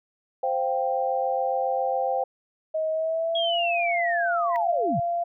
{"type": "chord", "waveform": "sine", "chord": "C suspended fourth", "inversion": "none", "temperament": "just", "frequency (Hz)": [523.3, 697.7, 784.9], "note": ["C5", "F5", "G5"], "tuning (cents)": [0, -2, 2], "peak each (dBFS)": [-26, -29, -26], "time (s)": [0.43, 2.24], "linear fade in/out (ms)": 5}
{"type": "tone with pitch glide", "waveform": "sine", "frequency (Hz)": [632, 689.2], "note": ["D#5", "F5"], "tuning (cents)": [27, -23], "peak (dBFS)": -23, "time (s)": [2.74, 5.24], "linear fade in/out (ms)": 10, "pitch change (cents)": 150, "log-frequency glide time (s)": [2.91, 3.61]}
{"type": "linear sweep", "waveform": "sine", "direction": "down", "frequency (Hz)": [3322, 104.6], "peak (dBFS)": -25, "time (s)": [3.35, 5], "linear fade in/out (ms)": 5}
{"type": "tone with exponential growth", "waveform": "sine", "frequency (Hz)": 1952, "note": "B6", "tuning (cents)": -21, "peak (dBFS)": -27, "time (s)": [4.47, 4.56], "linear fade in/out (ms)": 0, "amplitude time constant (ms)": 19}
{"effects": []}